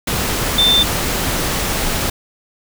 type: tone in noise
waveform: sine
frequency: 3564 Hz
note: A7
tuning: 22 cents sharp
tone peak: -10 dBFS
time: 0.58-0.83 s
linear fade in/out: 5 ms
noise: pink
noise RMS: -19 dBFS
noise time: 0.07-2.1 s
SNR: +6 dB
effects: none

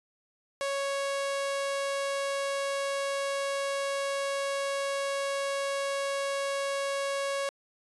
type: tone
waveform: sawtooth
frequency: 554.4 Hz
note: C#5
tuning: in tune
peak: -25 dBFS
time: 0.61-7.49 s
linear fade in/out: 0 ms
effects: resampled to 24000 Hz

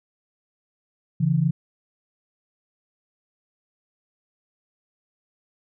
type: tone pair together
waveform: sine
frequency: 139.6 / 166.01 Hz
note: C#3 / E3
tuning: +13 / +13 cents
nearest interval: minor third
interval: 300 cents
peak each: -21 / -20 dBFS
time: 1.2-1.51 s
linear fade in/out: 10 ms
effects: none

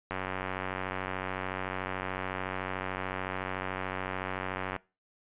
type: click train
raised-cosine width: 0.5 ms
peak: -18 dBFS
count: 437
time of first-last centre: 0.11-4.763 s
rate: 93.7 Hz
effects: noise-tail reverb RT60 0.3 s tail -22 dB re dry + resampled to 8000 Hz

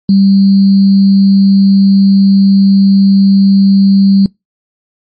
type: tone with sample-and-hold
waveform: sine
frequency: 196 Hz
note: G3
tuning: in tune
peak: -3 dBFS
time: 0.09-4.26 s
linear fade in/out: 2 ms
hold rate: 4410 Hz
effects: noise-tail reverb RT60 0.2 s tail -26 dB re dry + MP3 32 kbps

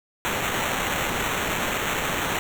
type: noise with sample-and-hold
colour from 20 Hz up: blue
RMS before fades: -26 dBFS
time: 0.25-2.39 s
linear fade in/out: 0 ms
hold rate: 4900 Hz
effects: none

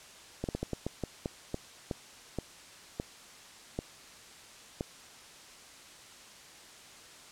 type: slowing click train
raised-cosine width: 2 ms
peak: -19 dBFS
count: 14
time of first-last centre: 0.44-4.809 s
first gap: 48 ms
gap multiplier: 1.29
effects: white hiss -52 dBFS RMS until 7.31 s + low-pass 8000 Hz 12 dB/octave

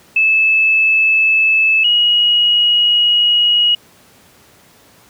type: tone pair in turn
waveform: sine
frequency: 2615 / 2897 Hz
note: E7 / F#7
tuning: -15 / -37 cents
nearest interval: major second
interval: 178 cents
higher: second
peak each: -9 dBFS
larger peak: neither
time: 0.16-1.84 / 1.84-3.75 s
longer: second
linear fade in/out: 5 ms
effects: pink hiss -47 dBFS RMS until 5.09 s + high-pass 100 Hz 12 dB/octave

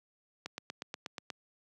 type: click train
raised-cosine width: 0.2 ms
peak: -21 dBFS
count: 8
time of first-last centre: 0.46-1.302 s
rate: 8.31 Hz
effects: high-pass 150 Hz 12 dB/octave

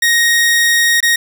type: tone with dropouts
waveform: sawtooth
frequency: 1871 Hz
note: A#6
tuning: 6 cents sharp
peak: -6 dBFS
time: 0.02-1.16 s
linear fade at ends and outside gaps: 5 ms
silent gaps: 1.005-1.027 s
effects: none

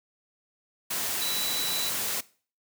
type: tone in noise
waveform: sine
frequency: 3951 Hz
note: B7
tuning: in tune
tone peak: -30 dBFS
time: 1.21-1.9 s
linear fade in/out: 10 ms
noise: white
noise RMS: -30 dBFS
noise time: 0.9-2.21 s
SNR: -3 dB
effects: noise-tail reverb RT60 0.4 s tail -20 dB re dry + high-pass 100 Hz 12 dB/octave

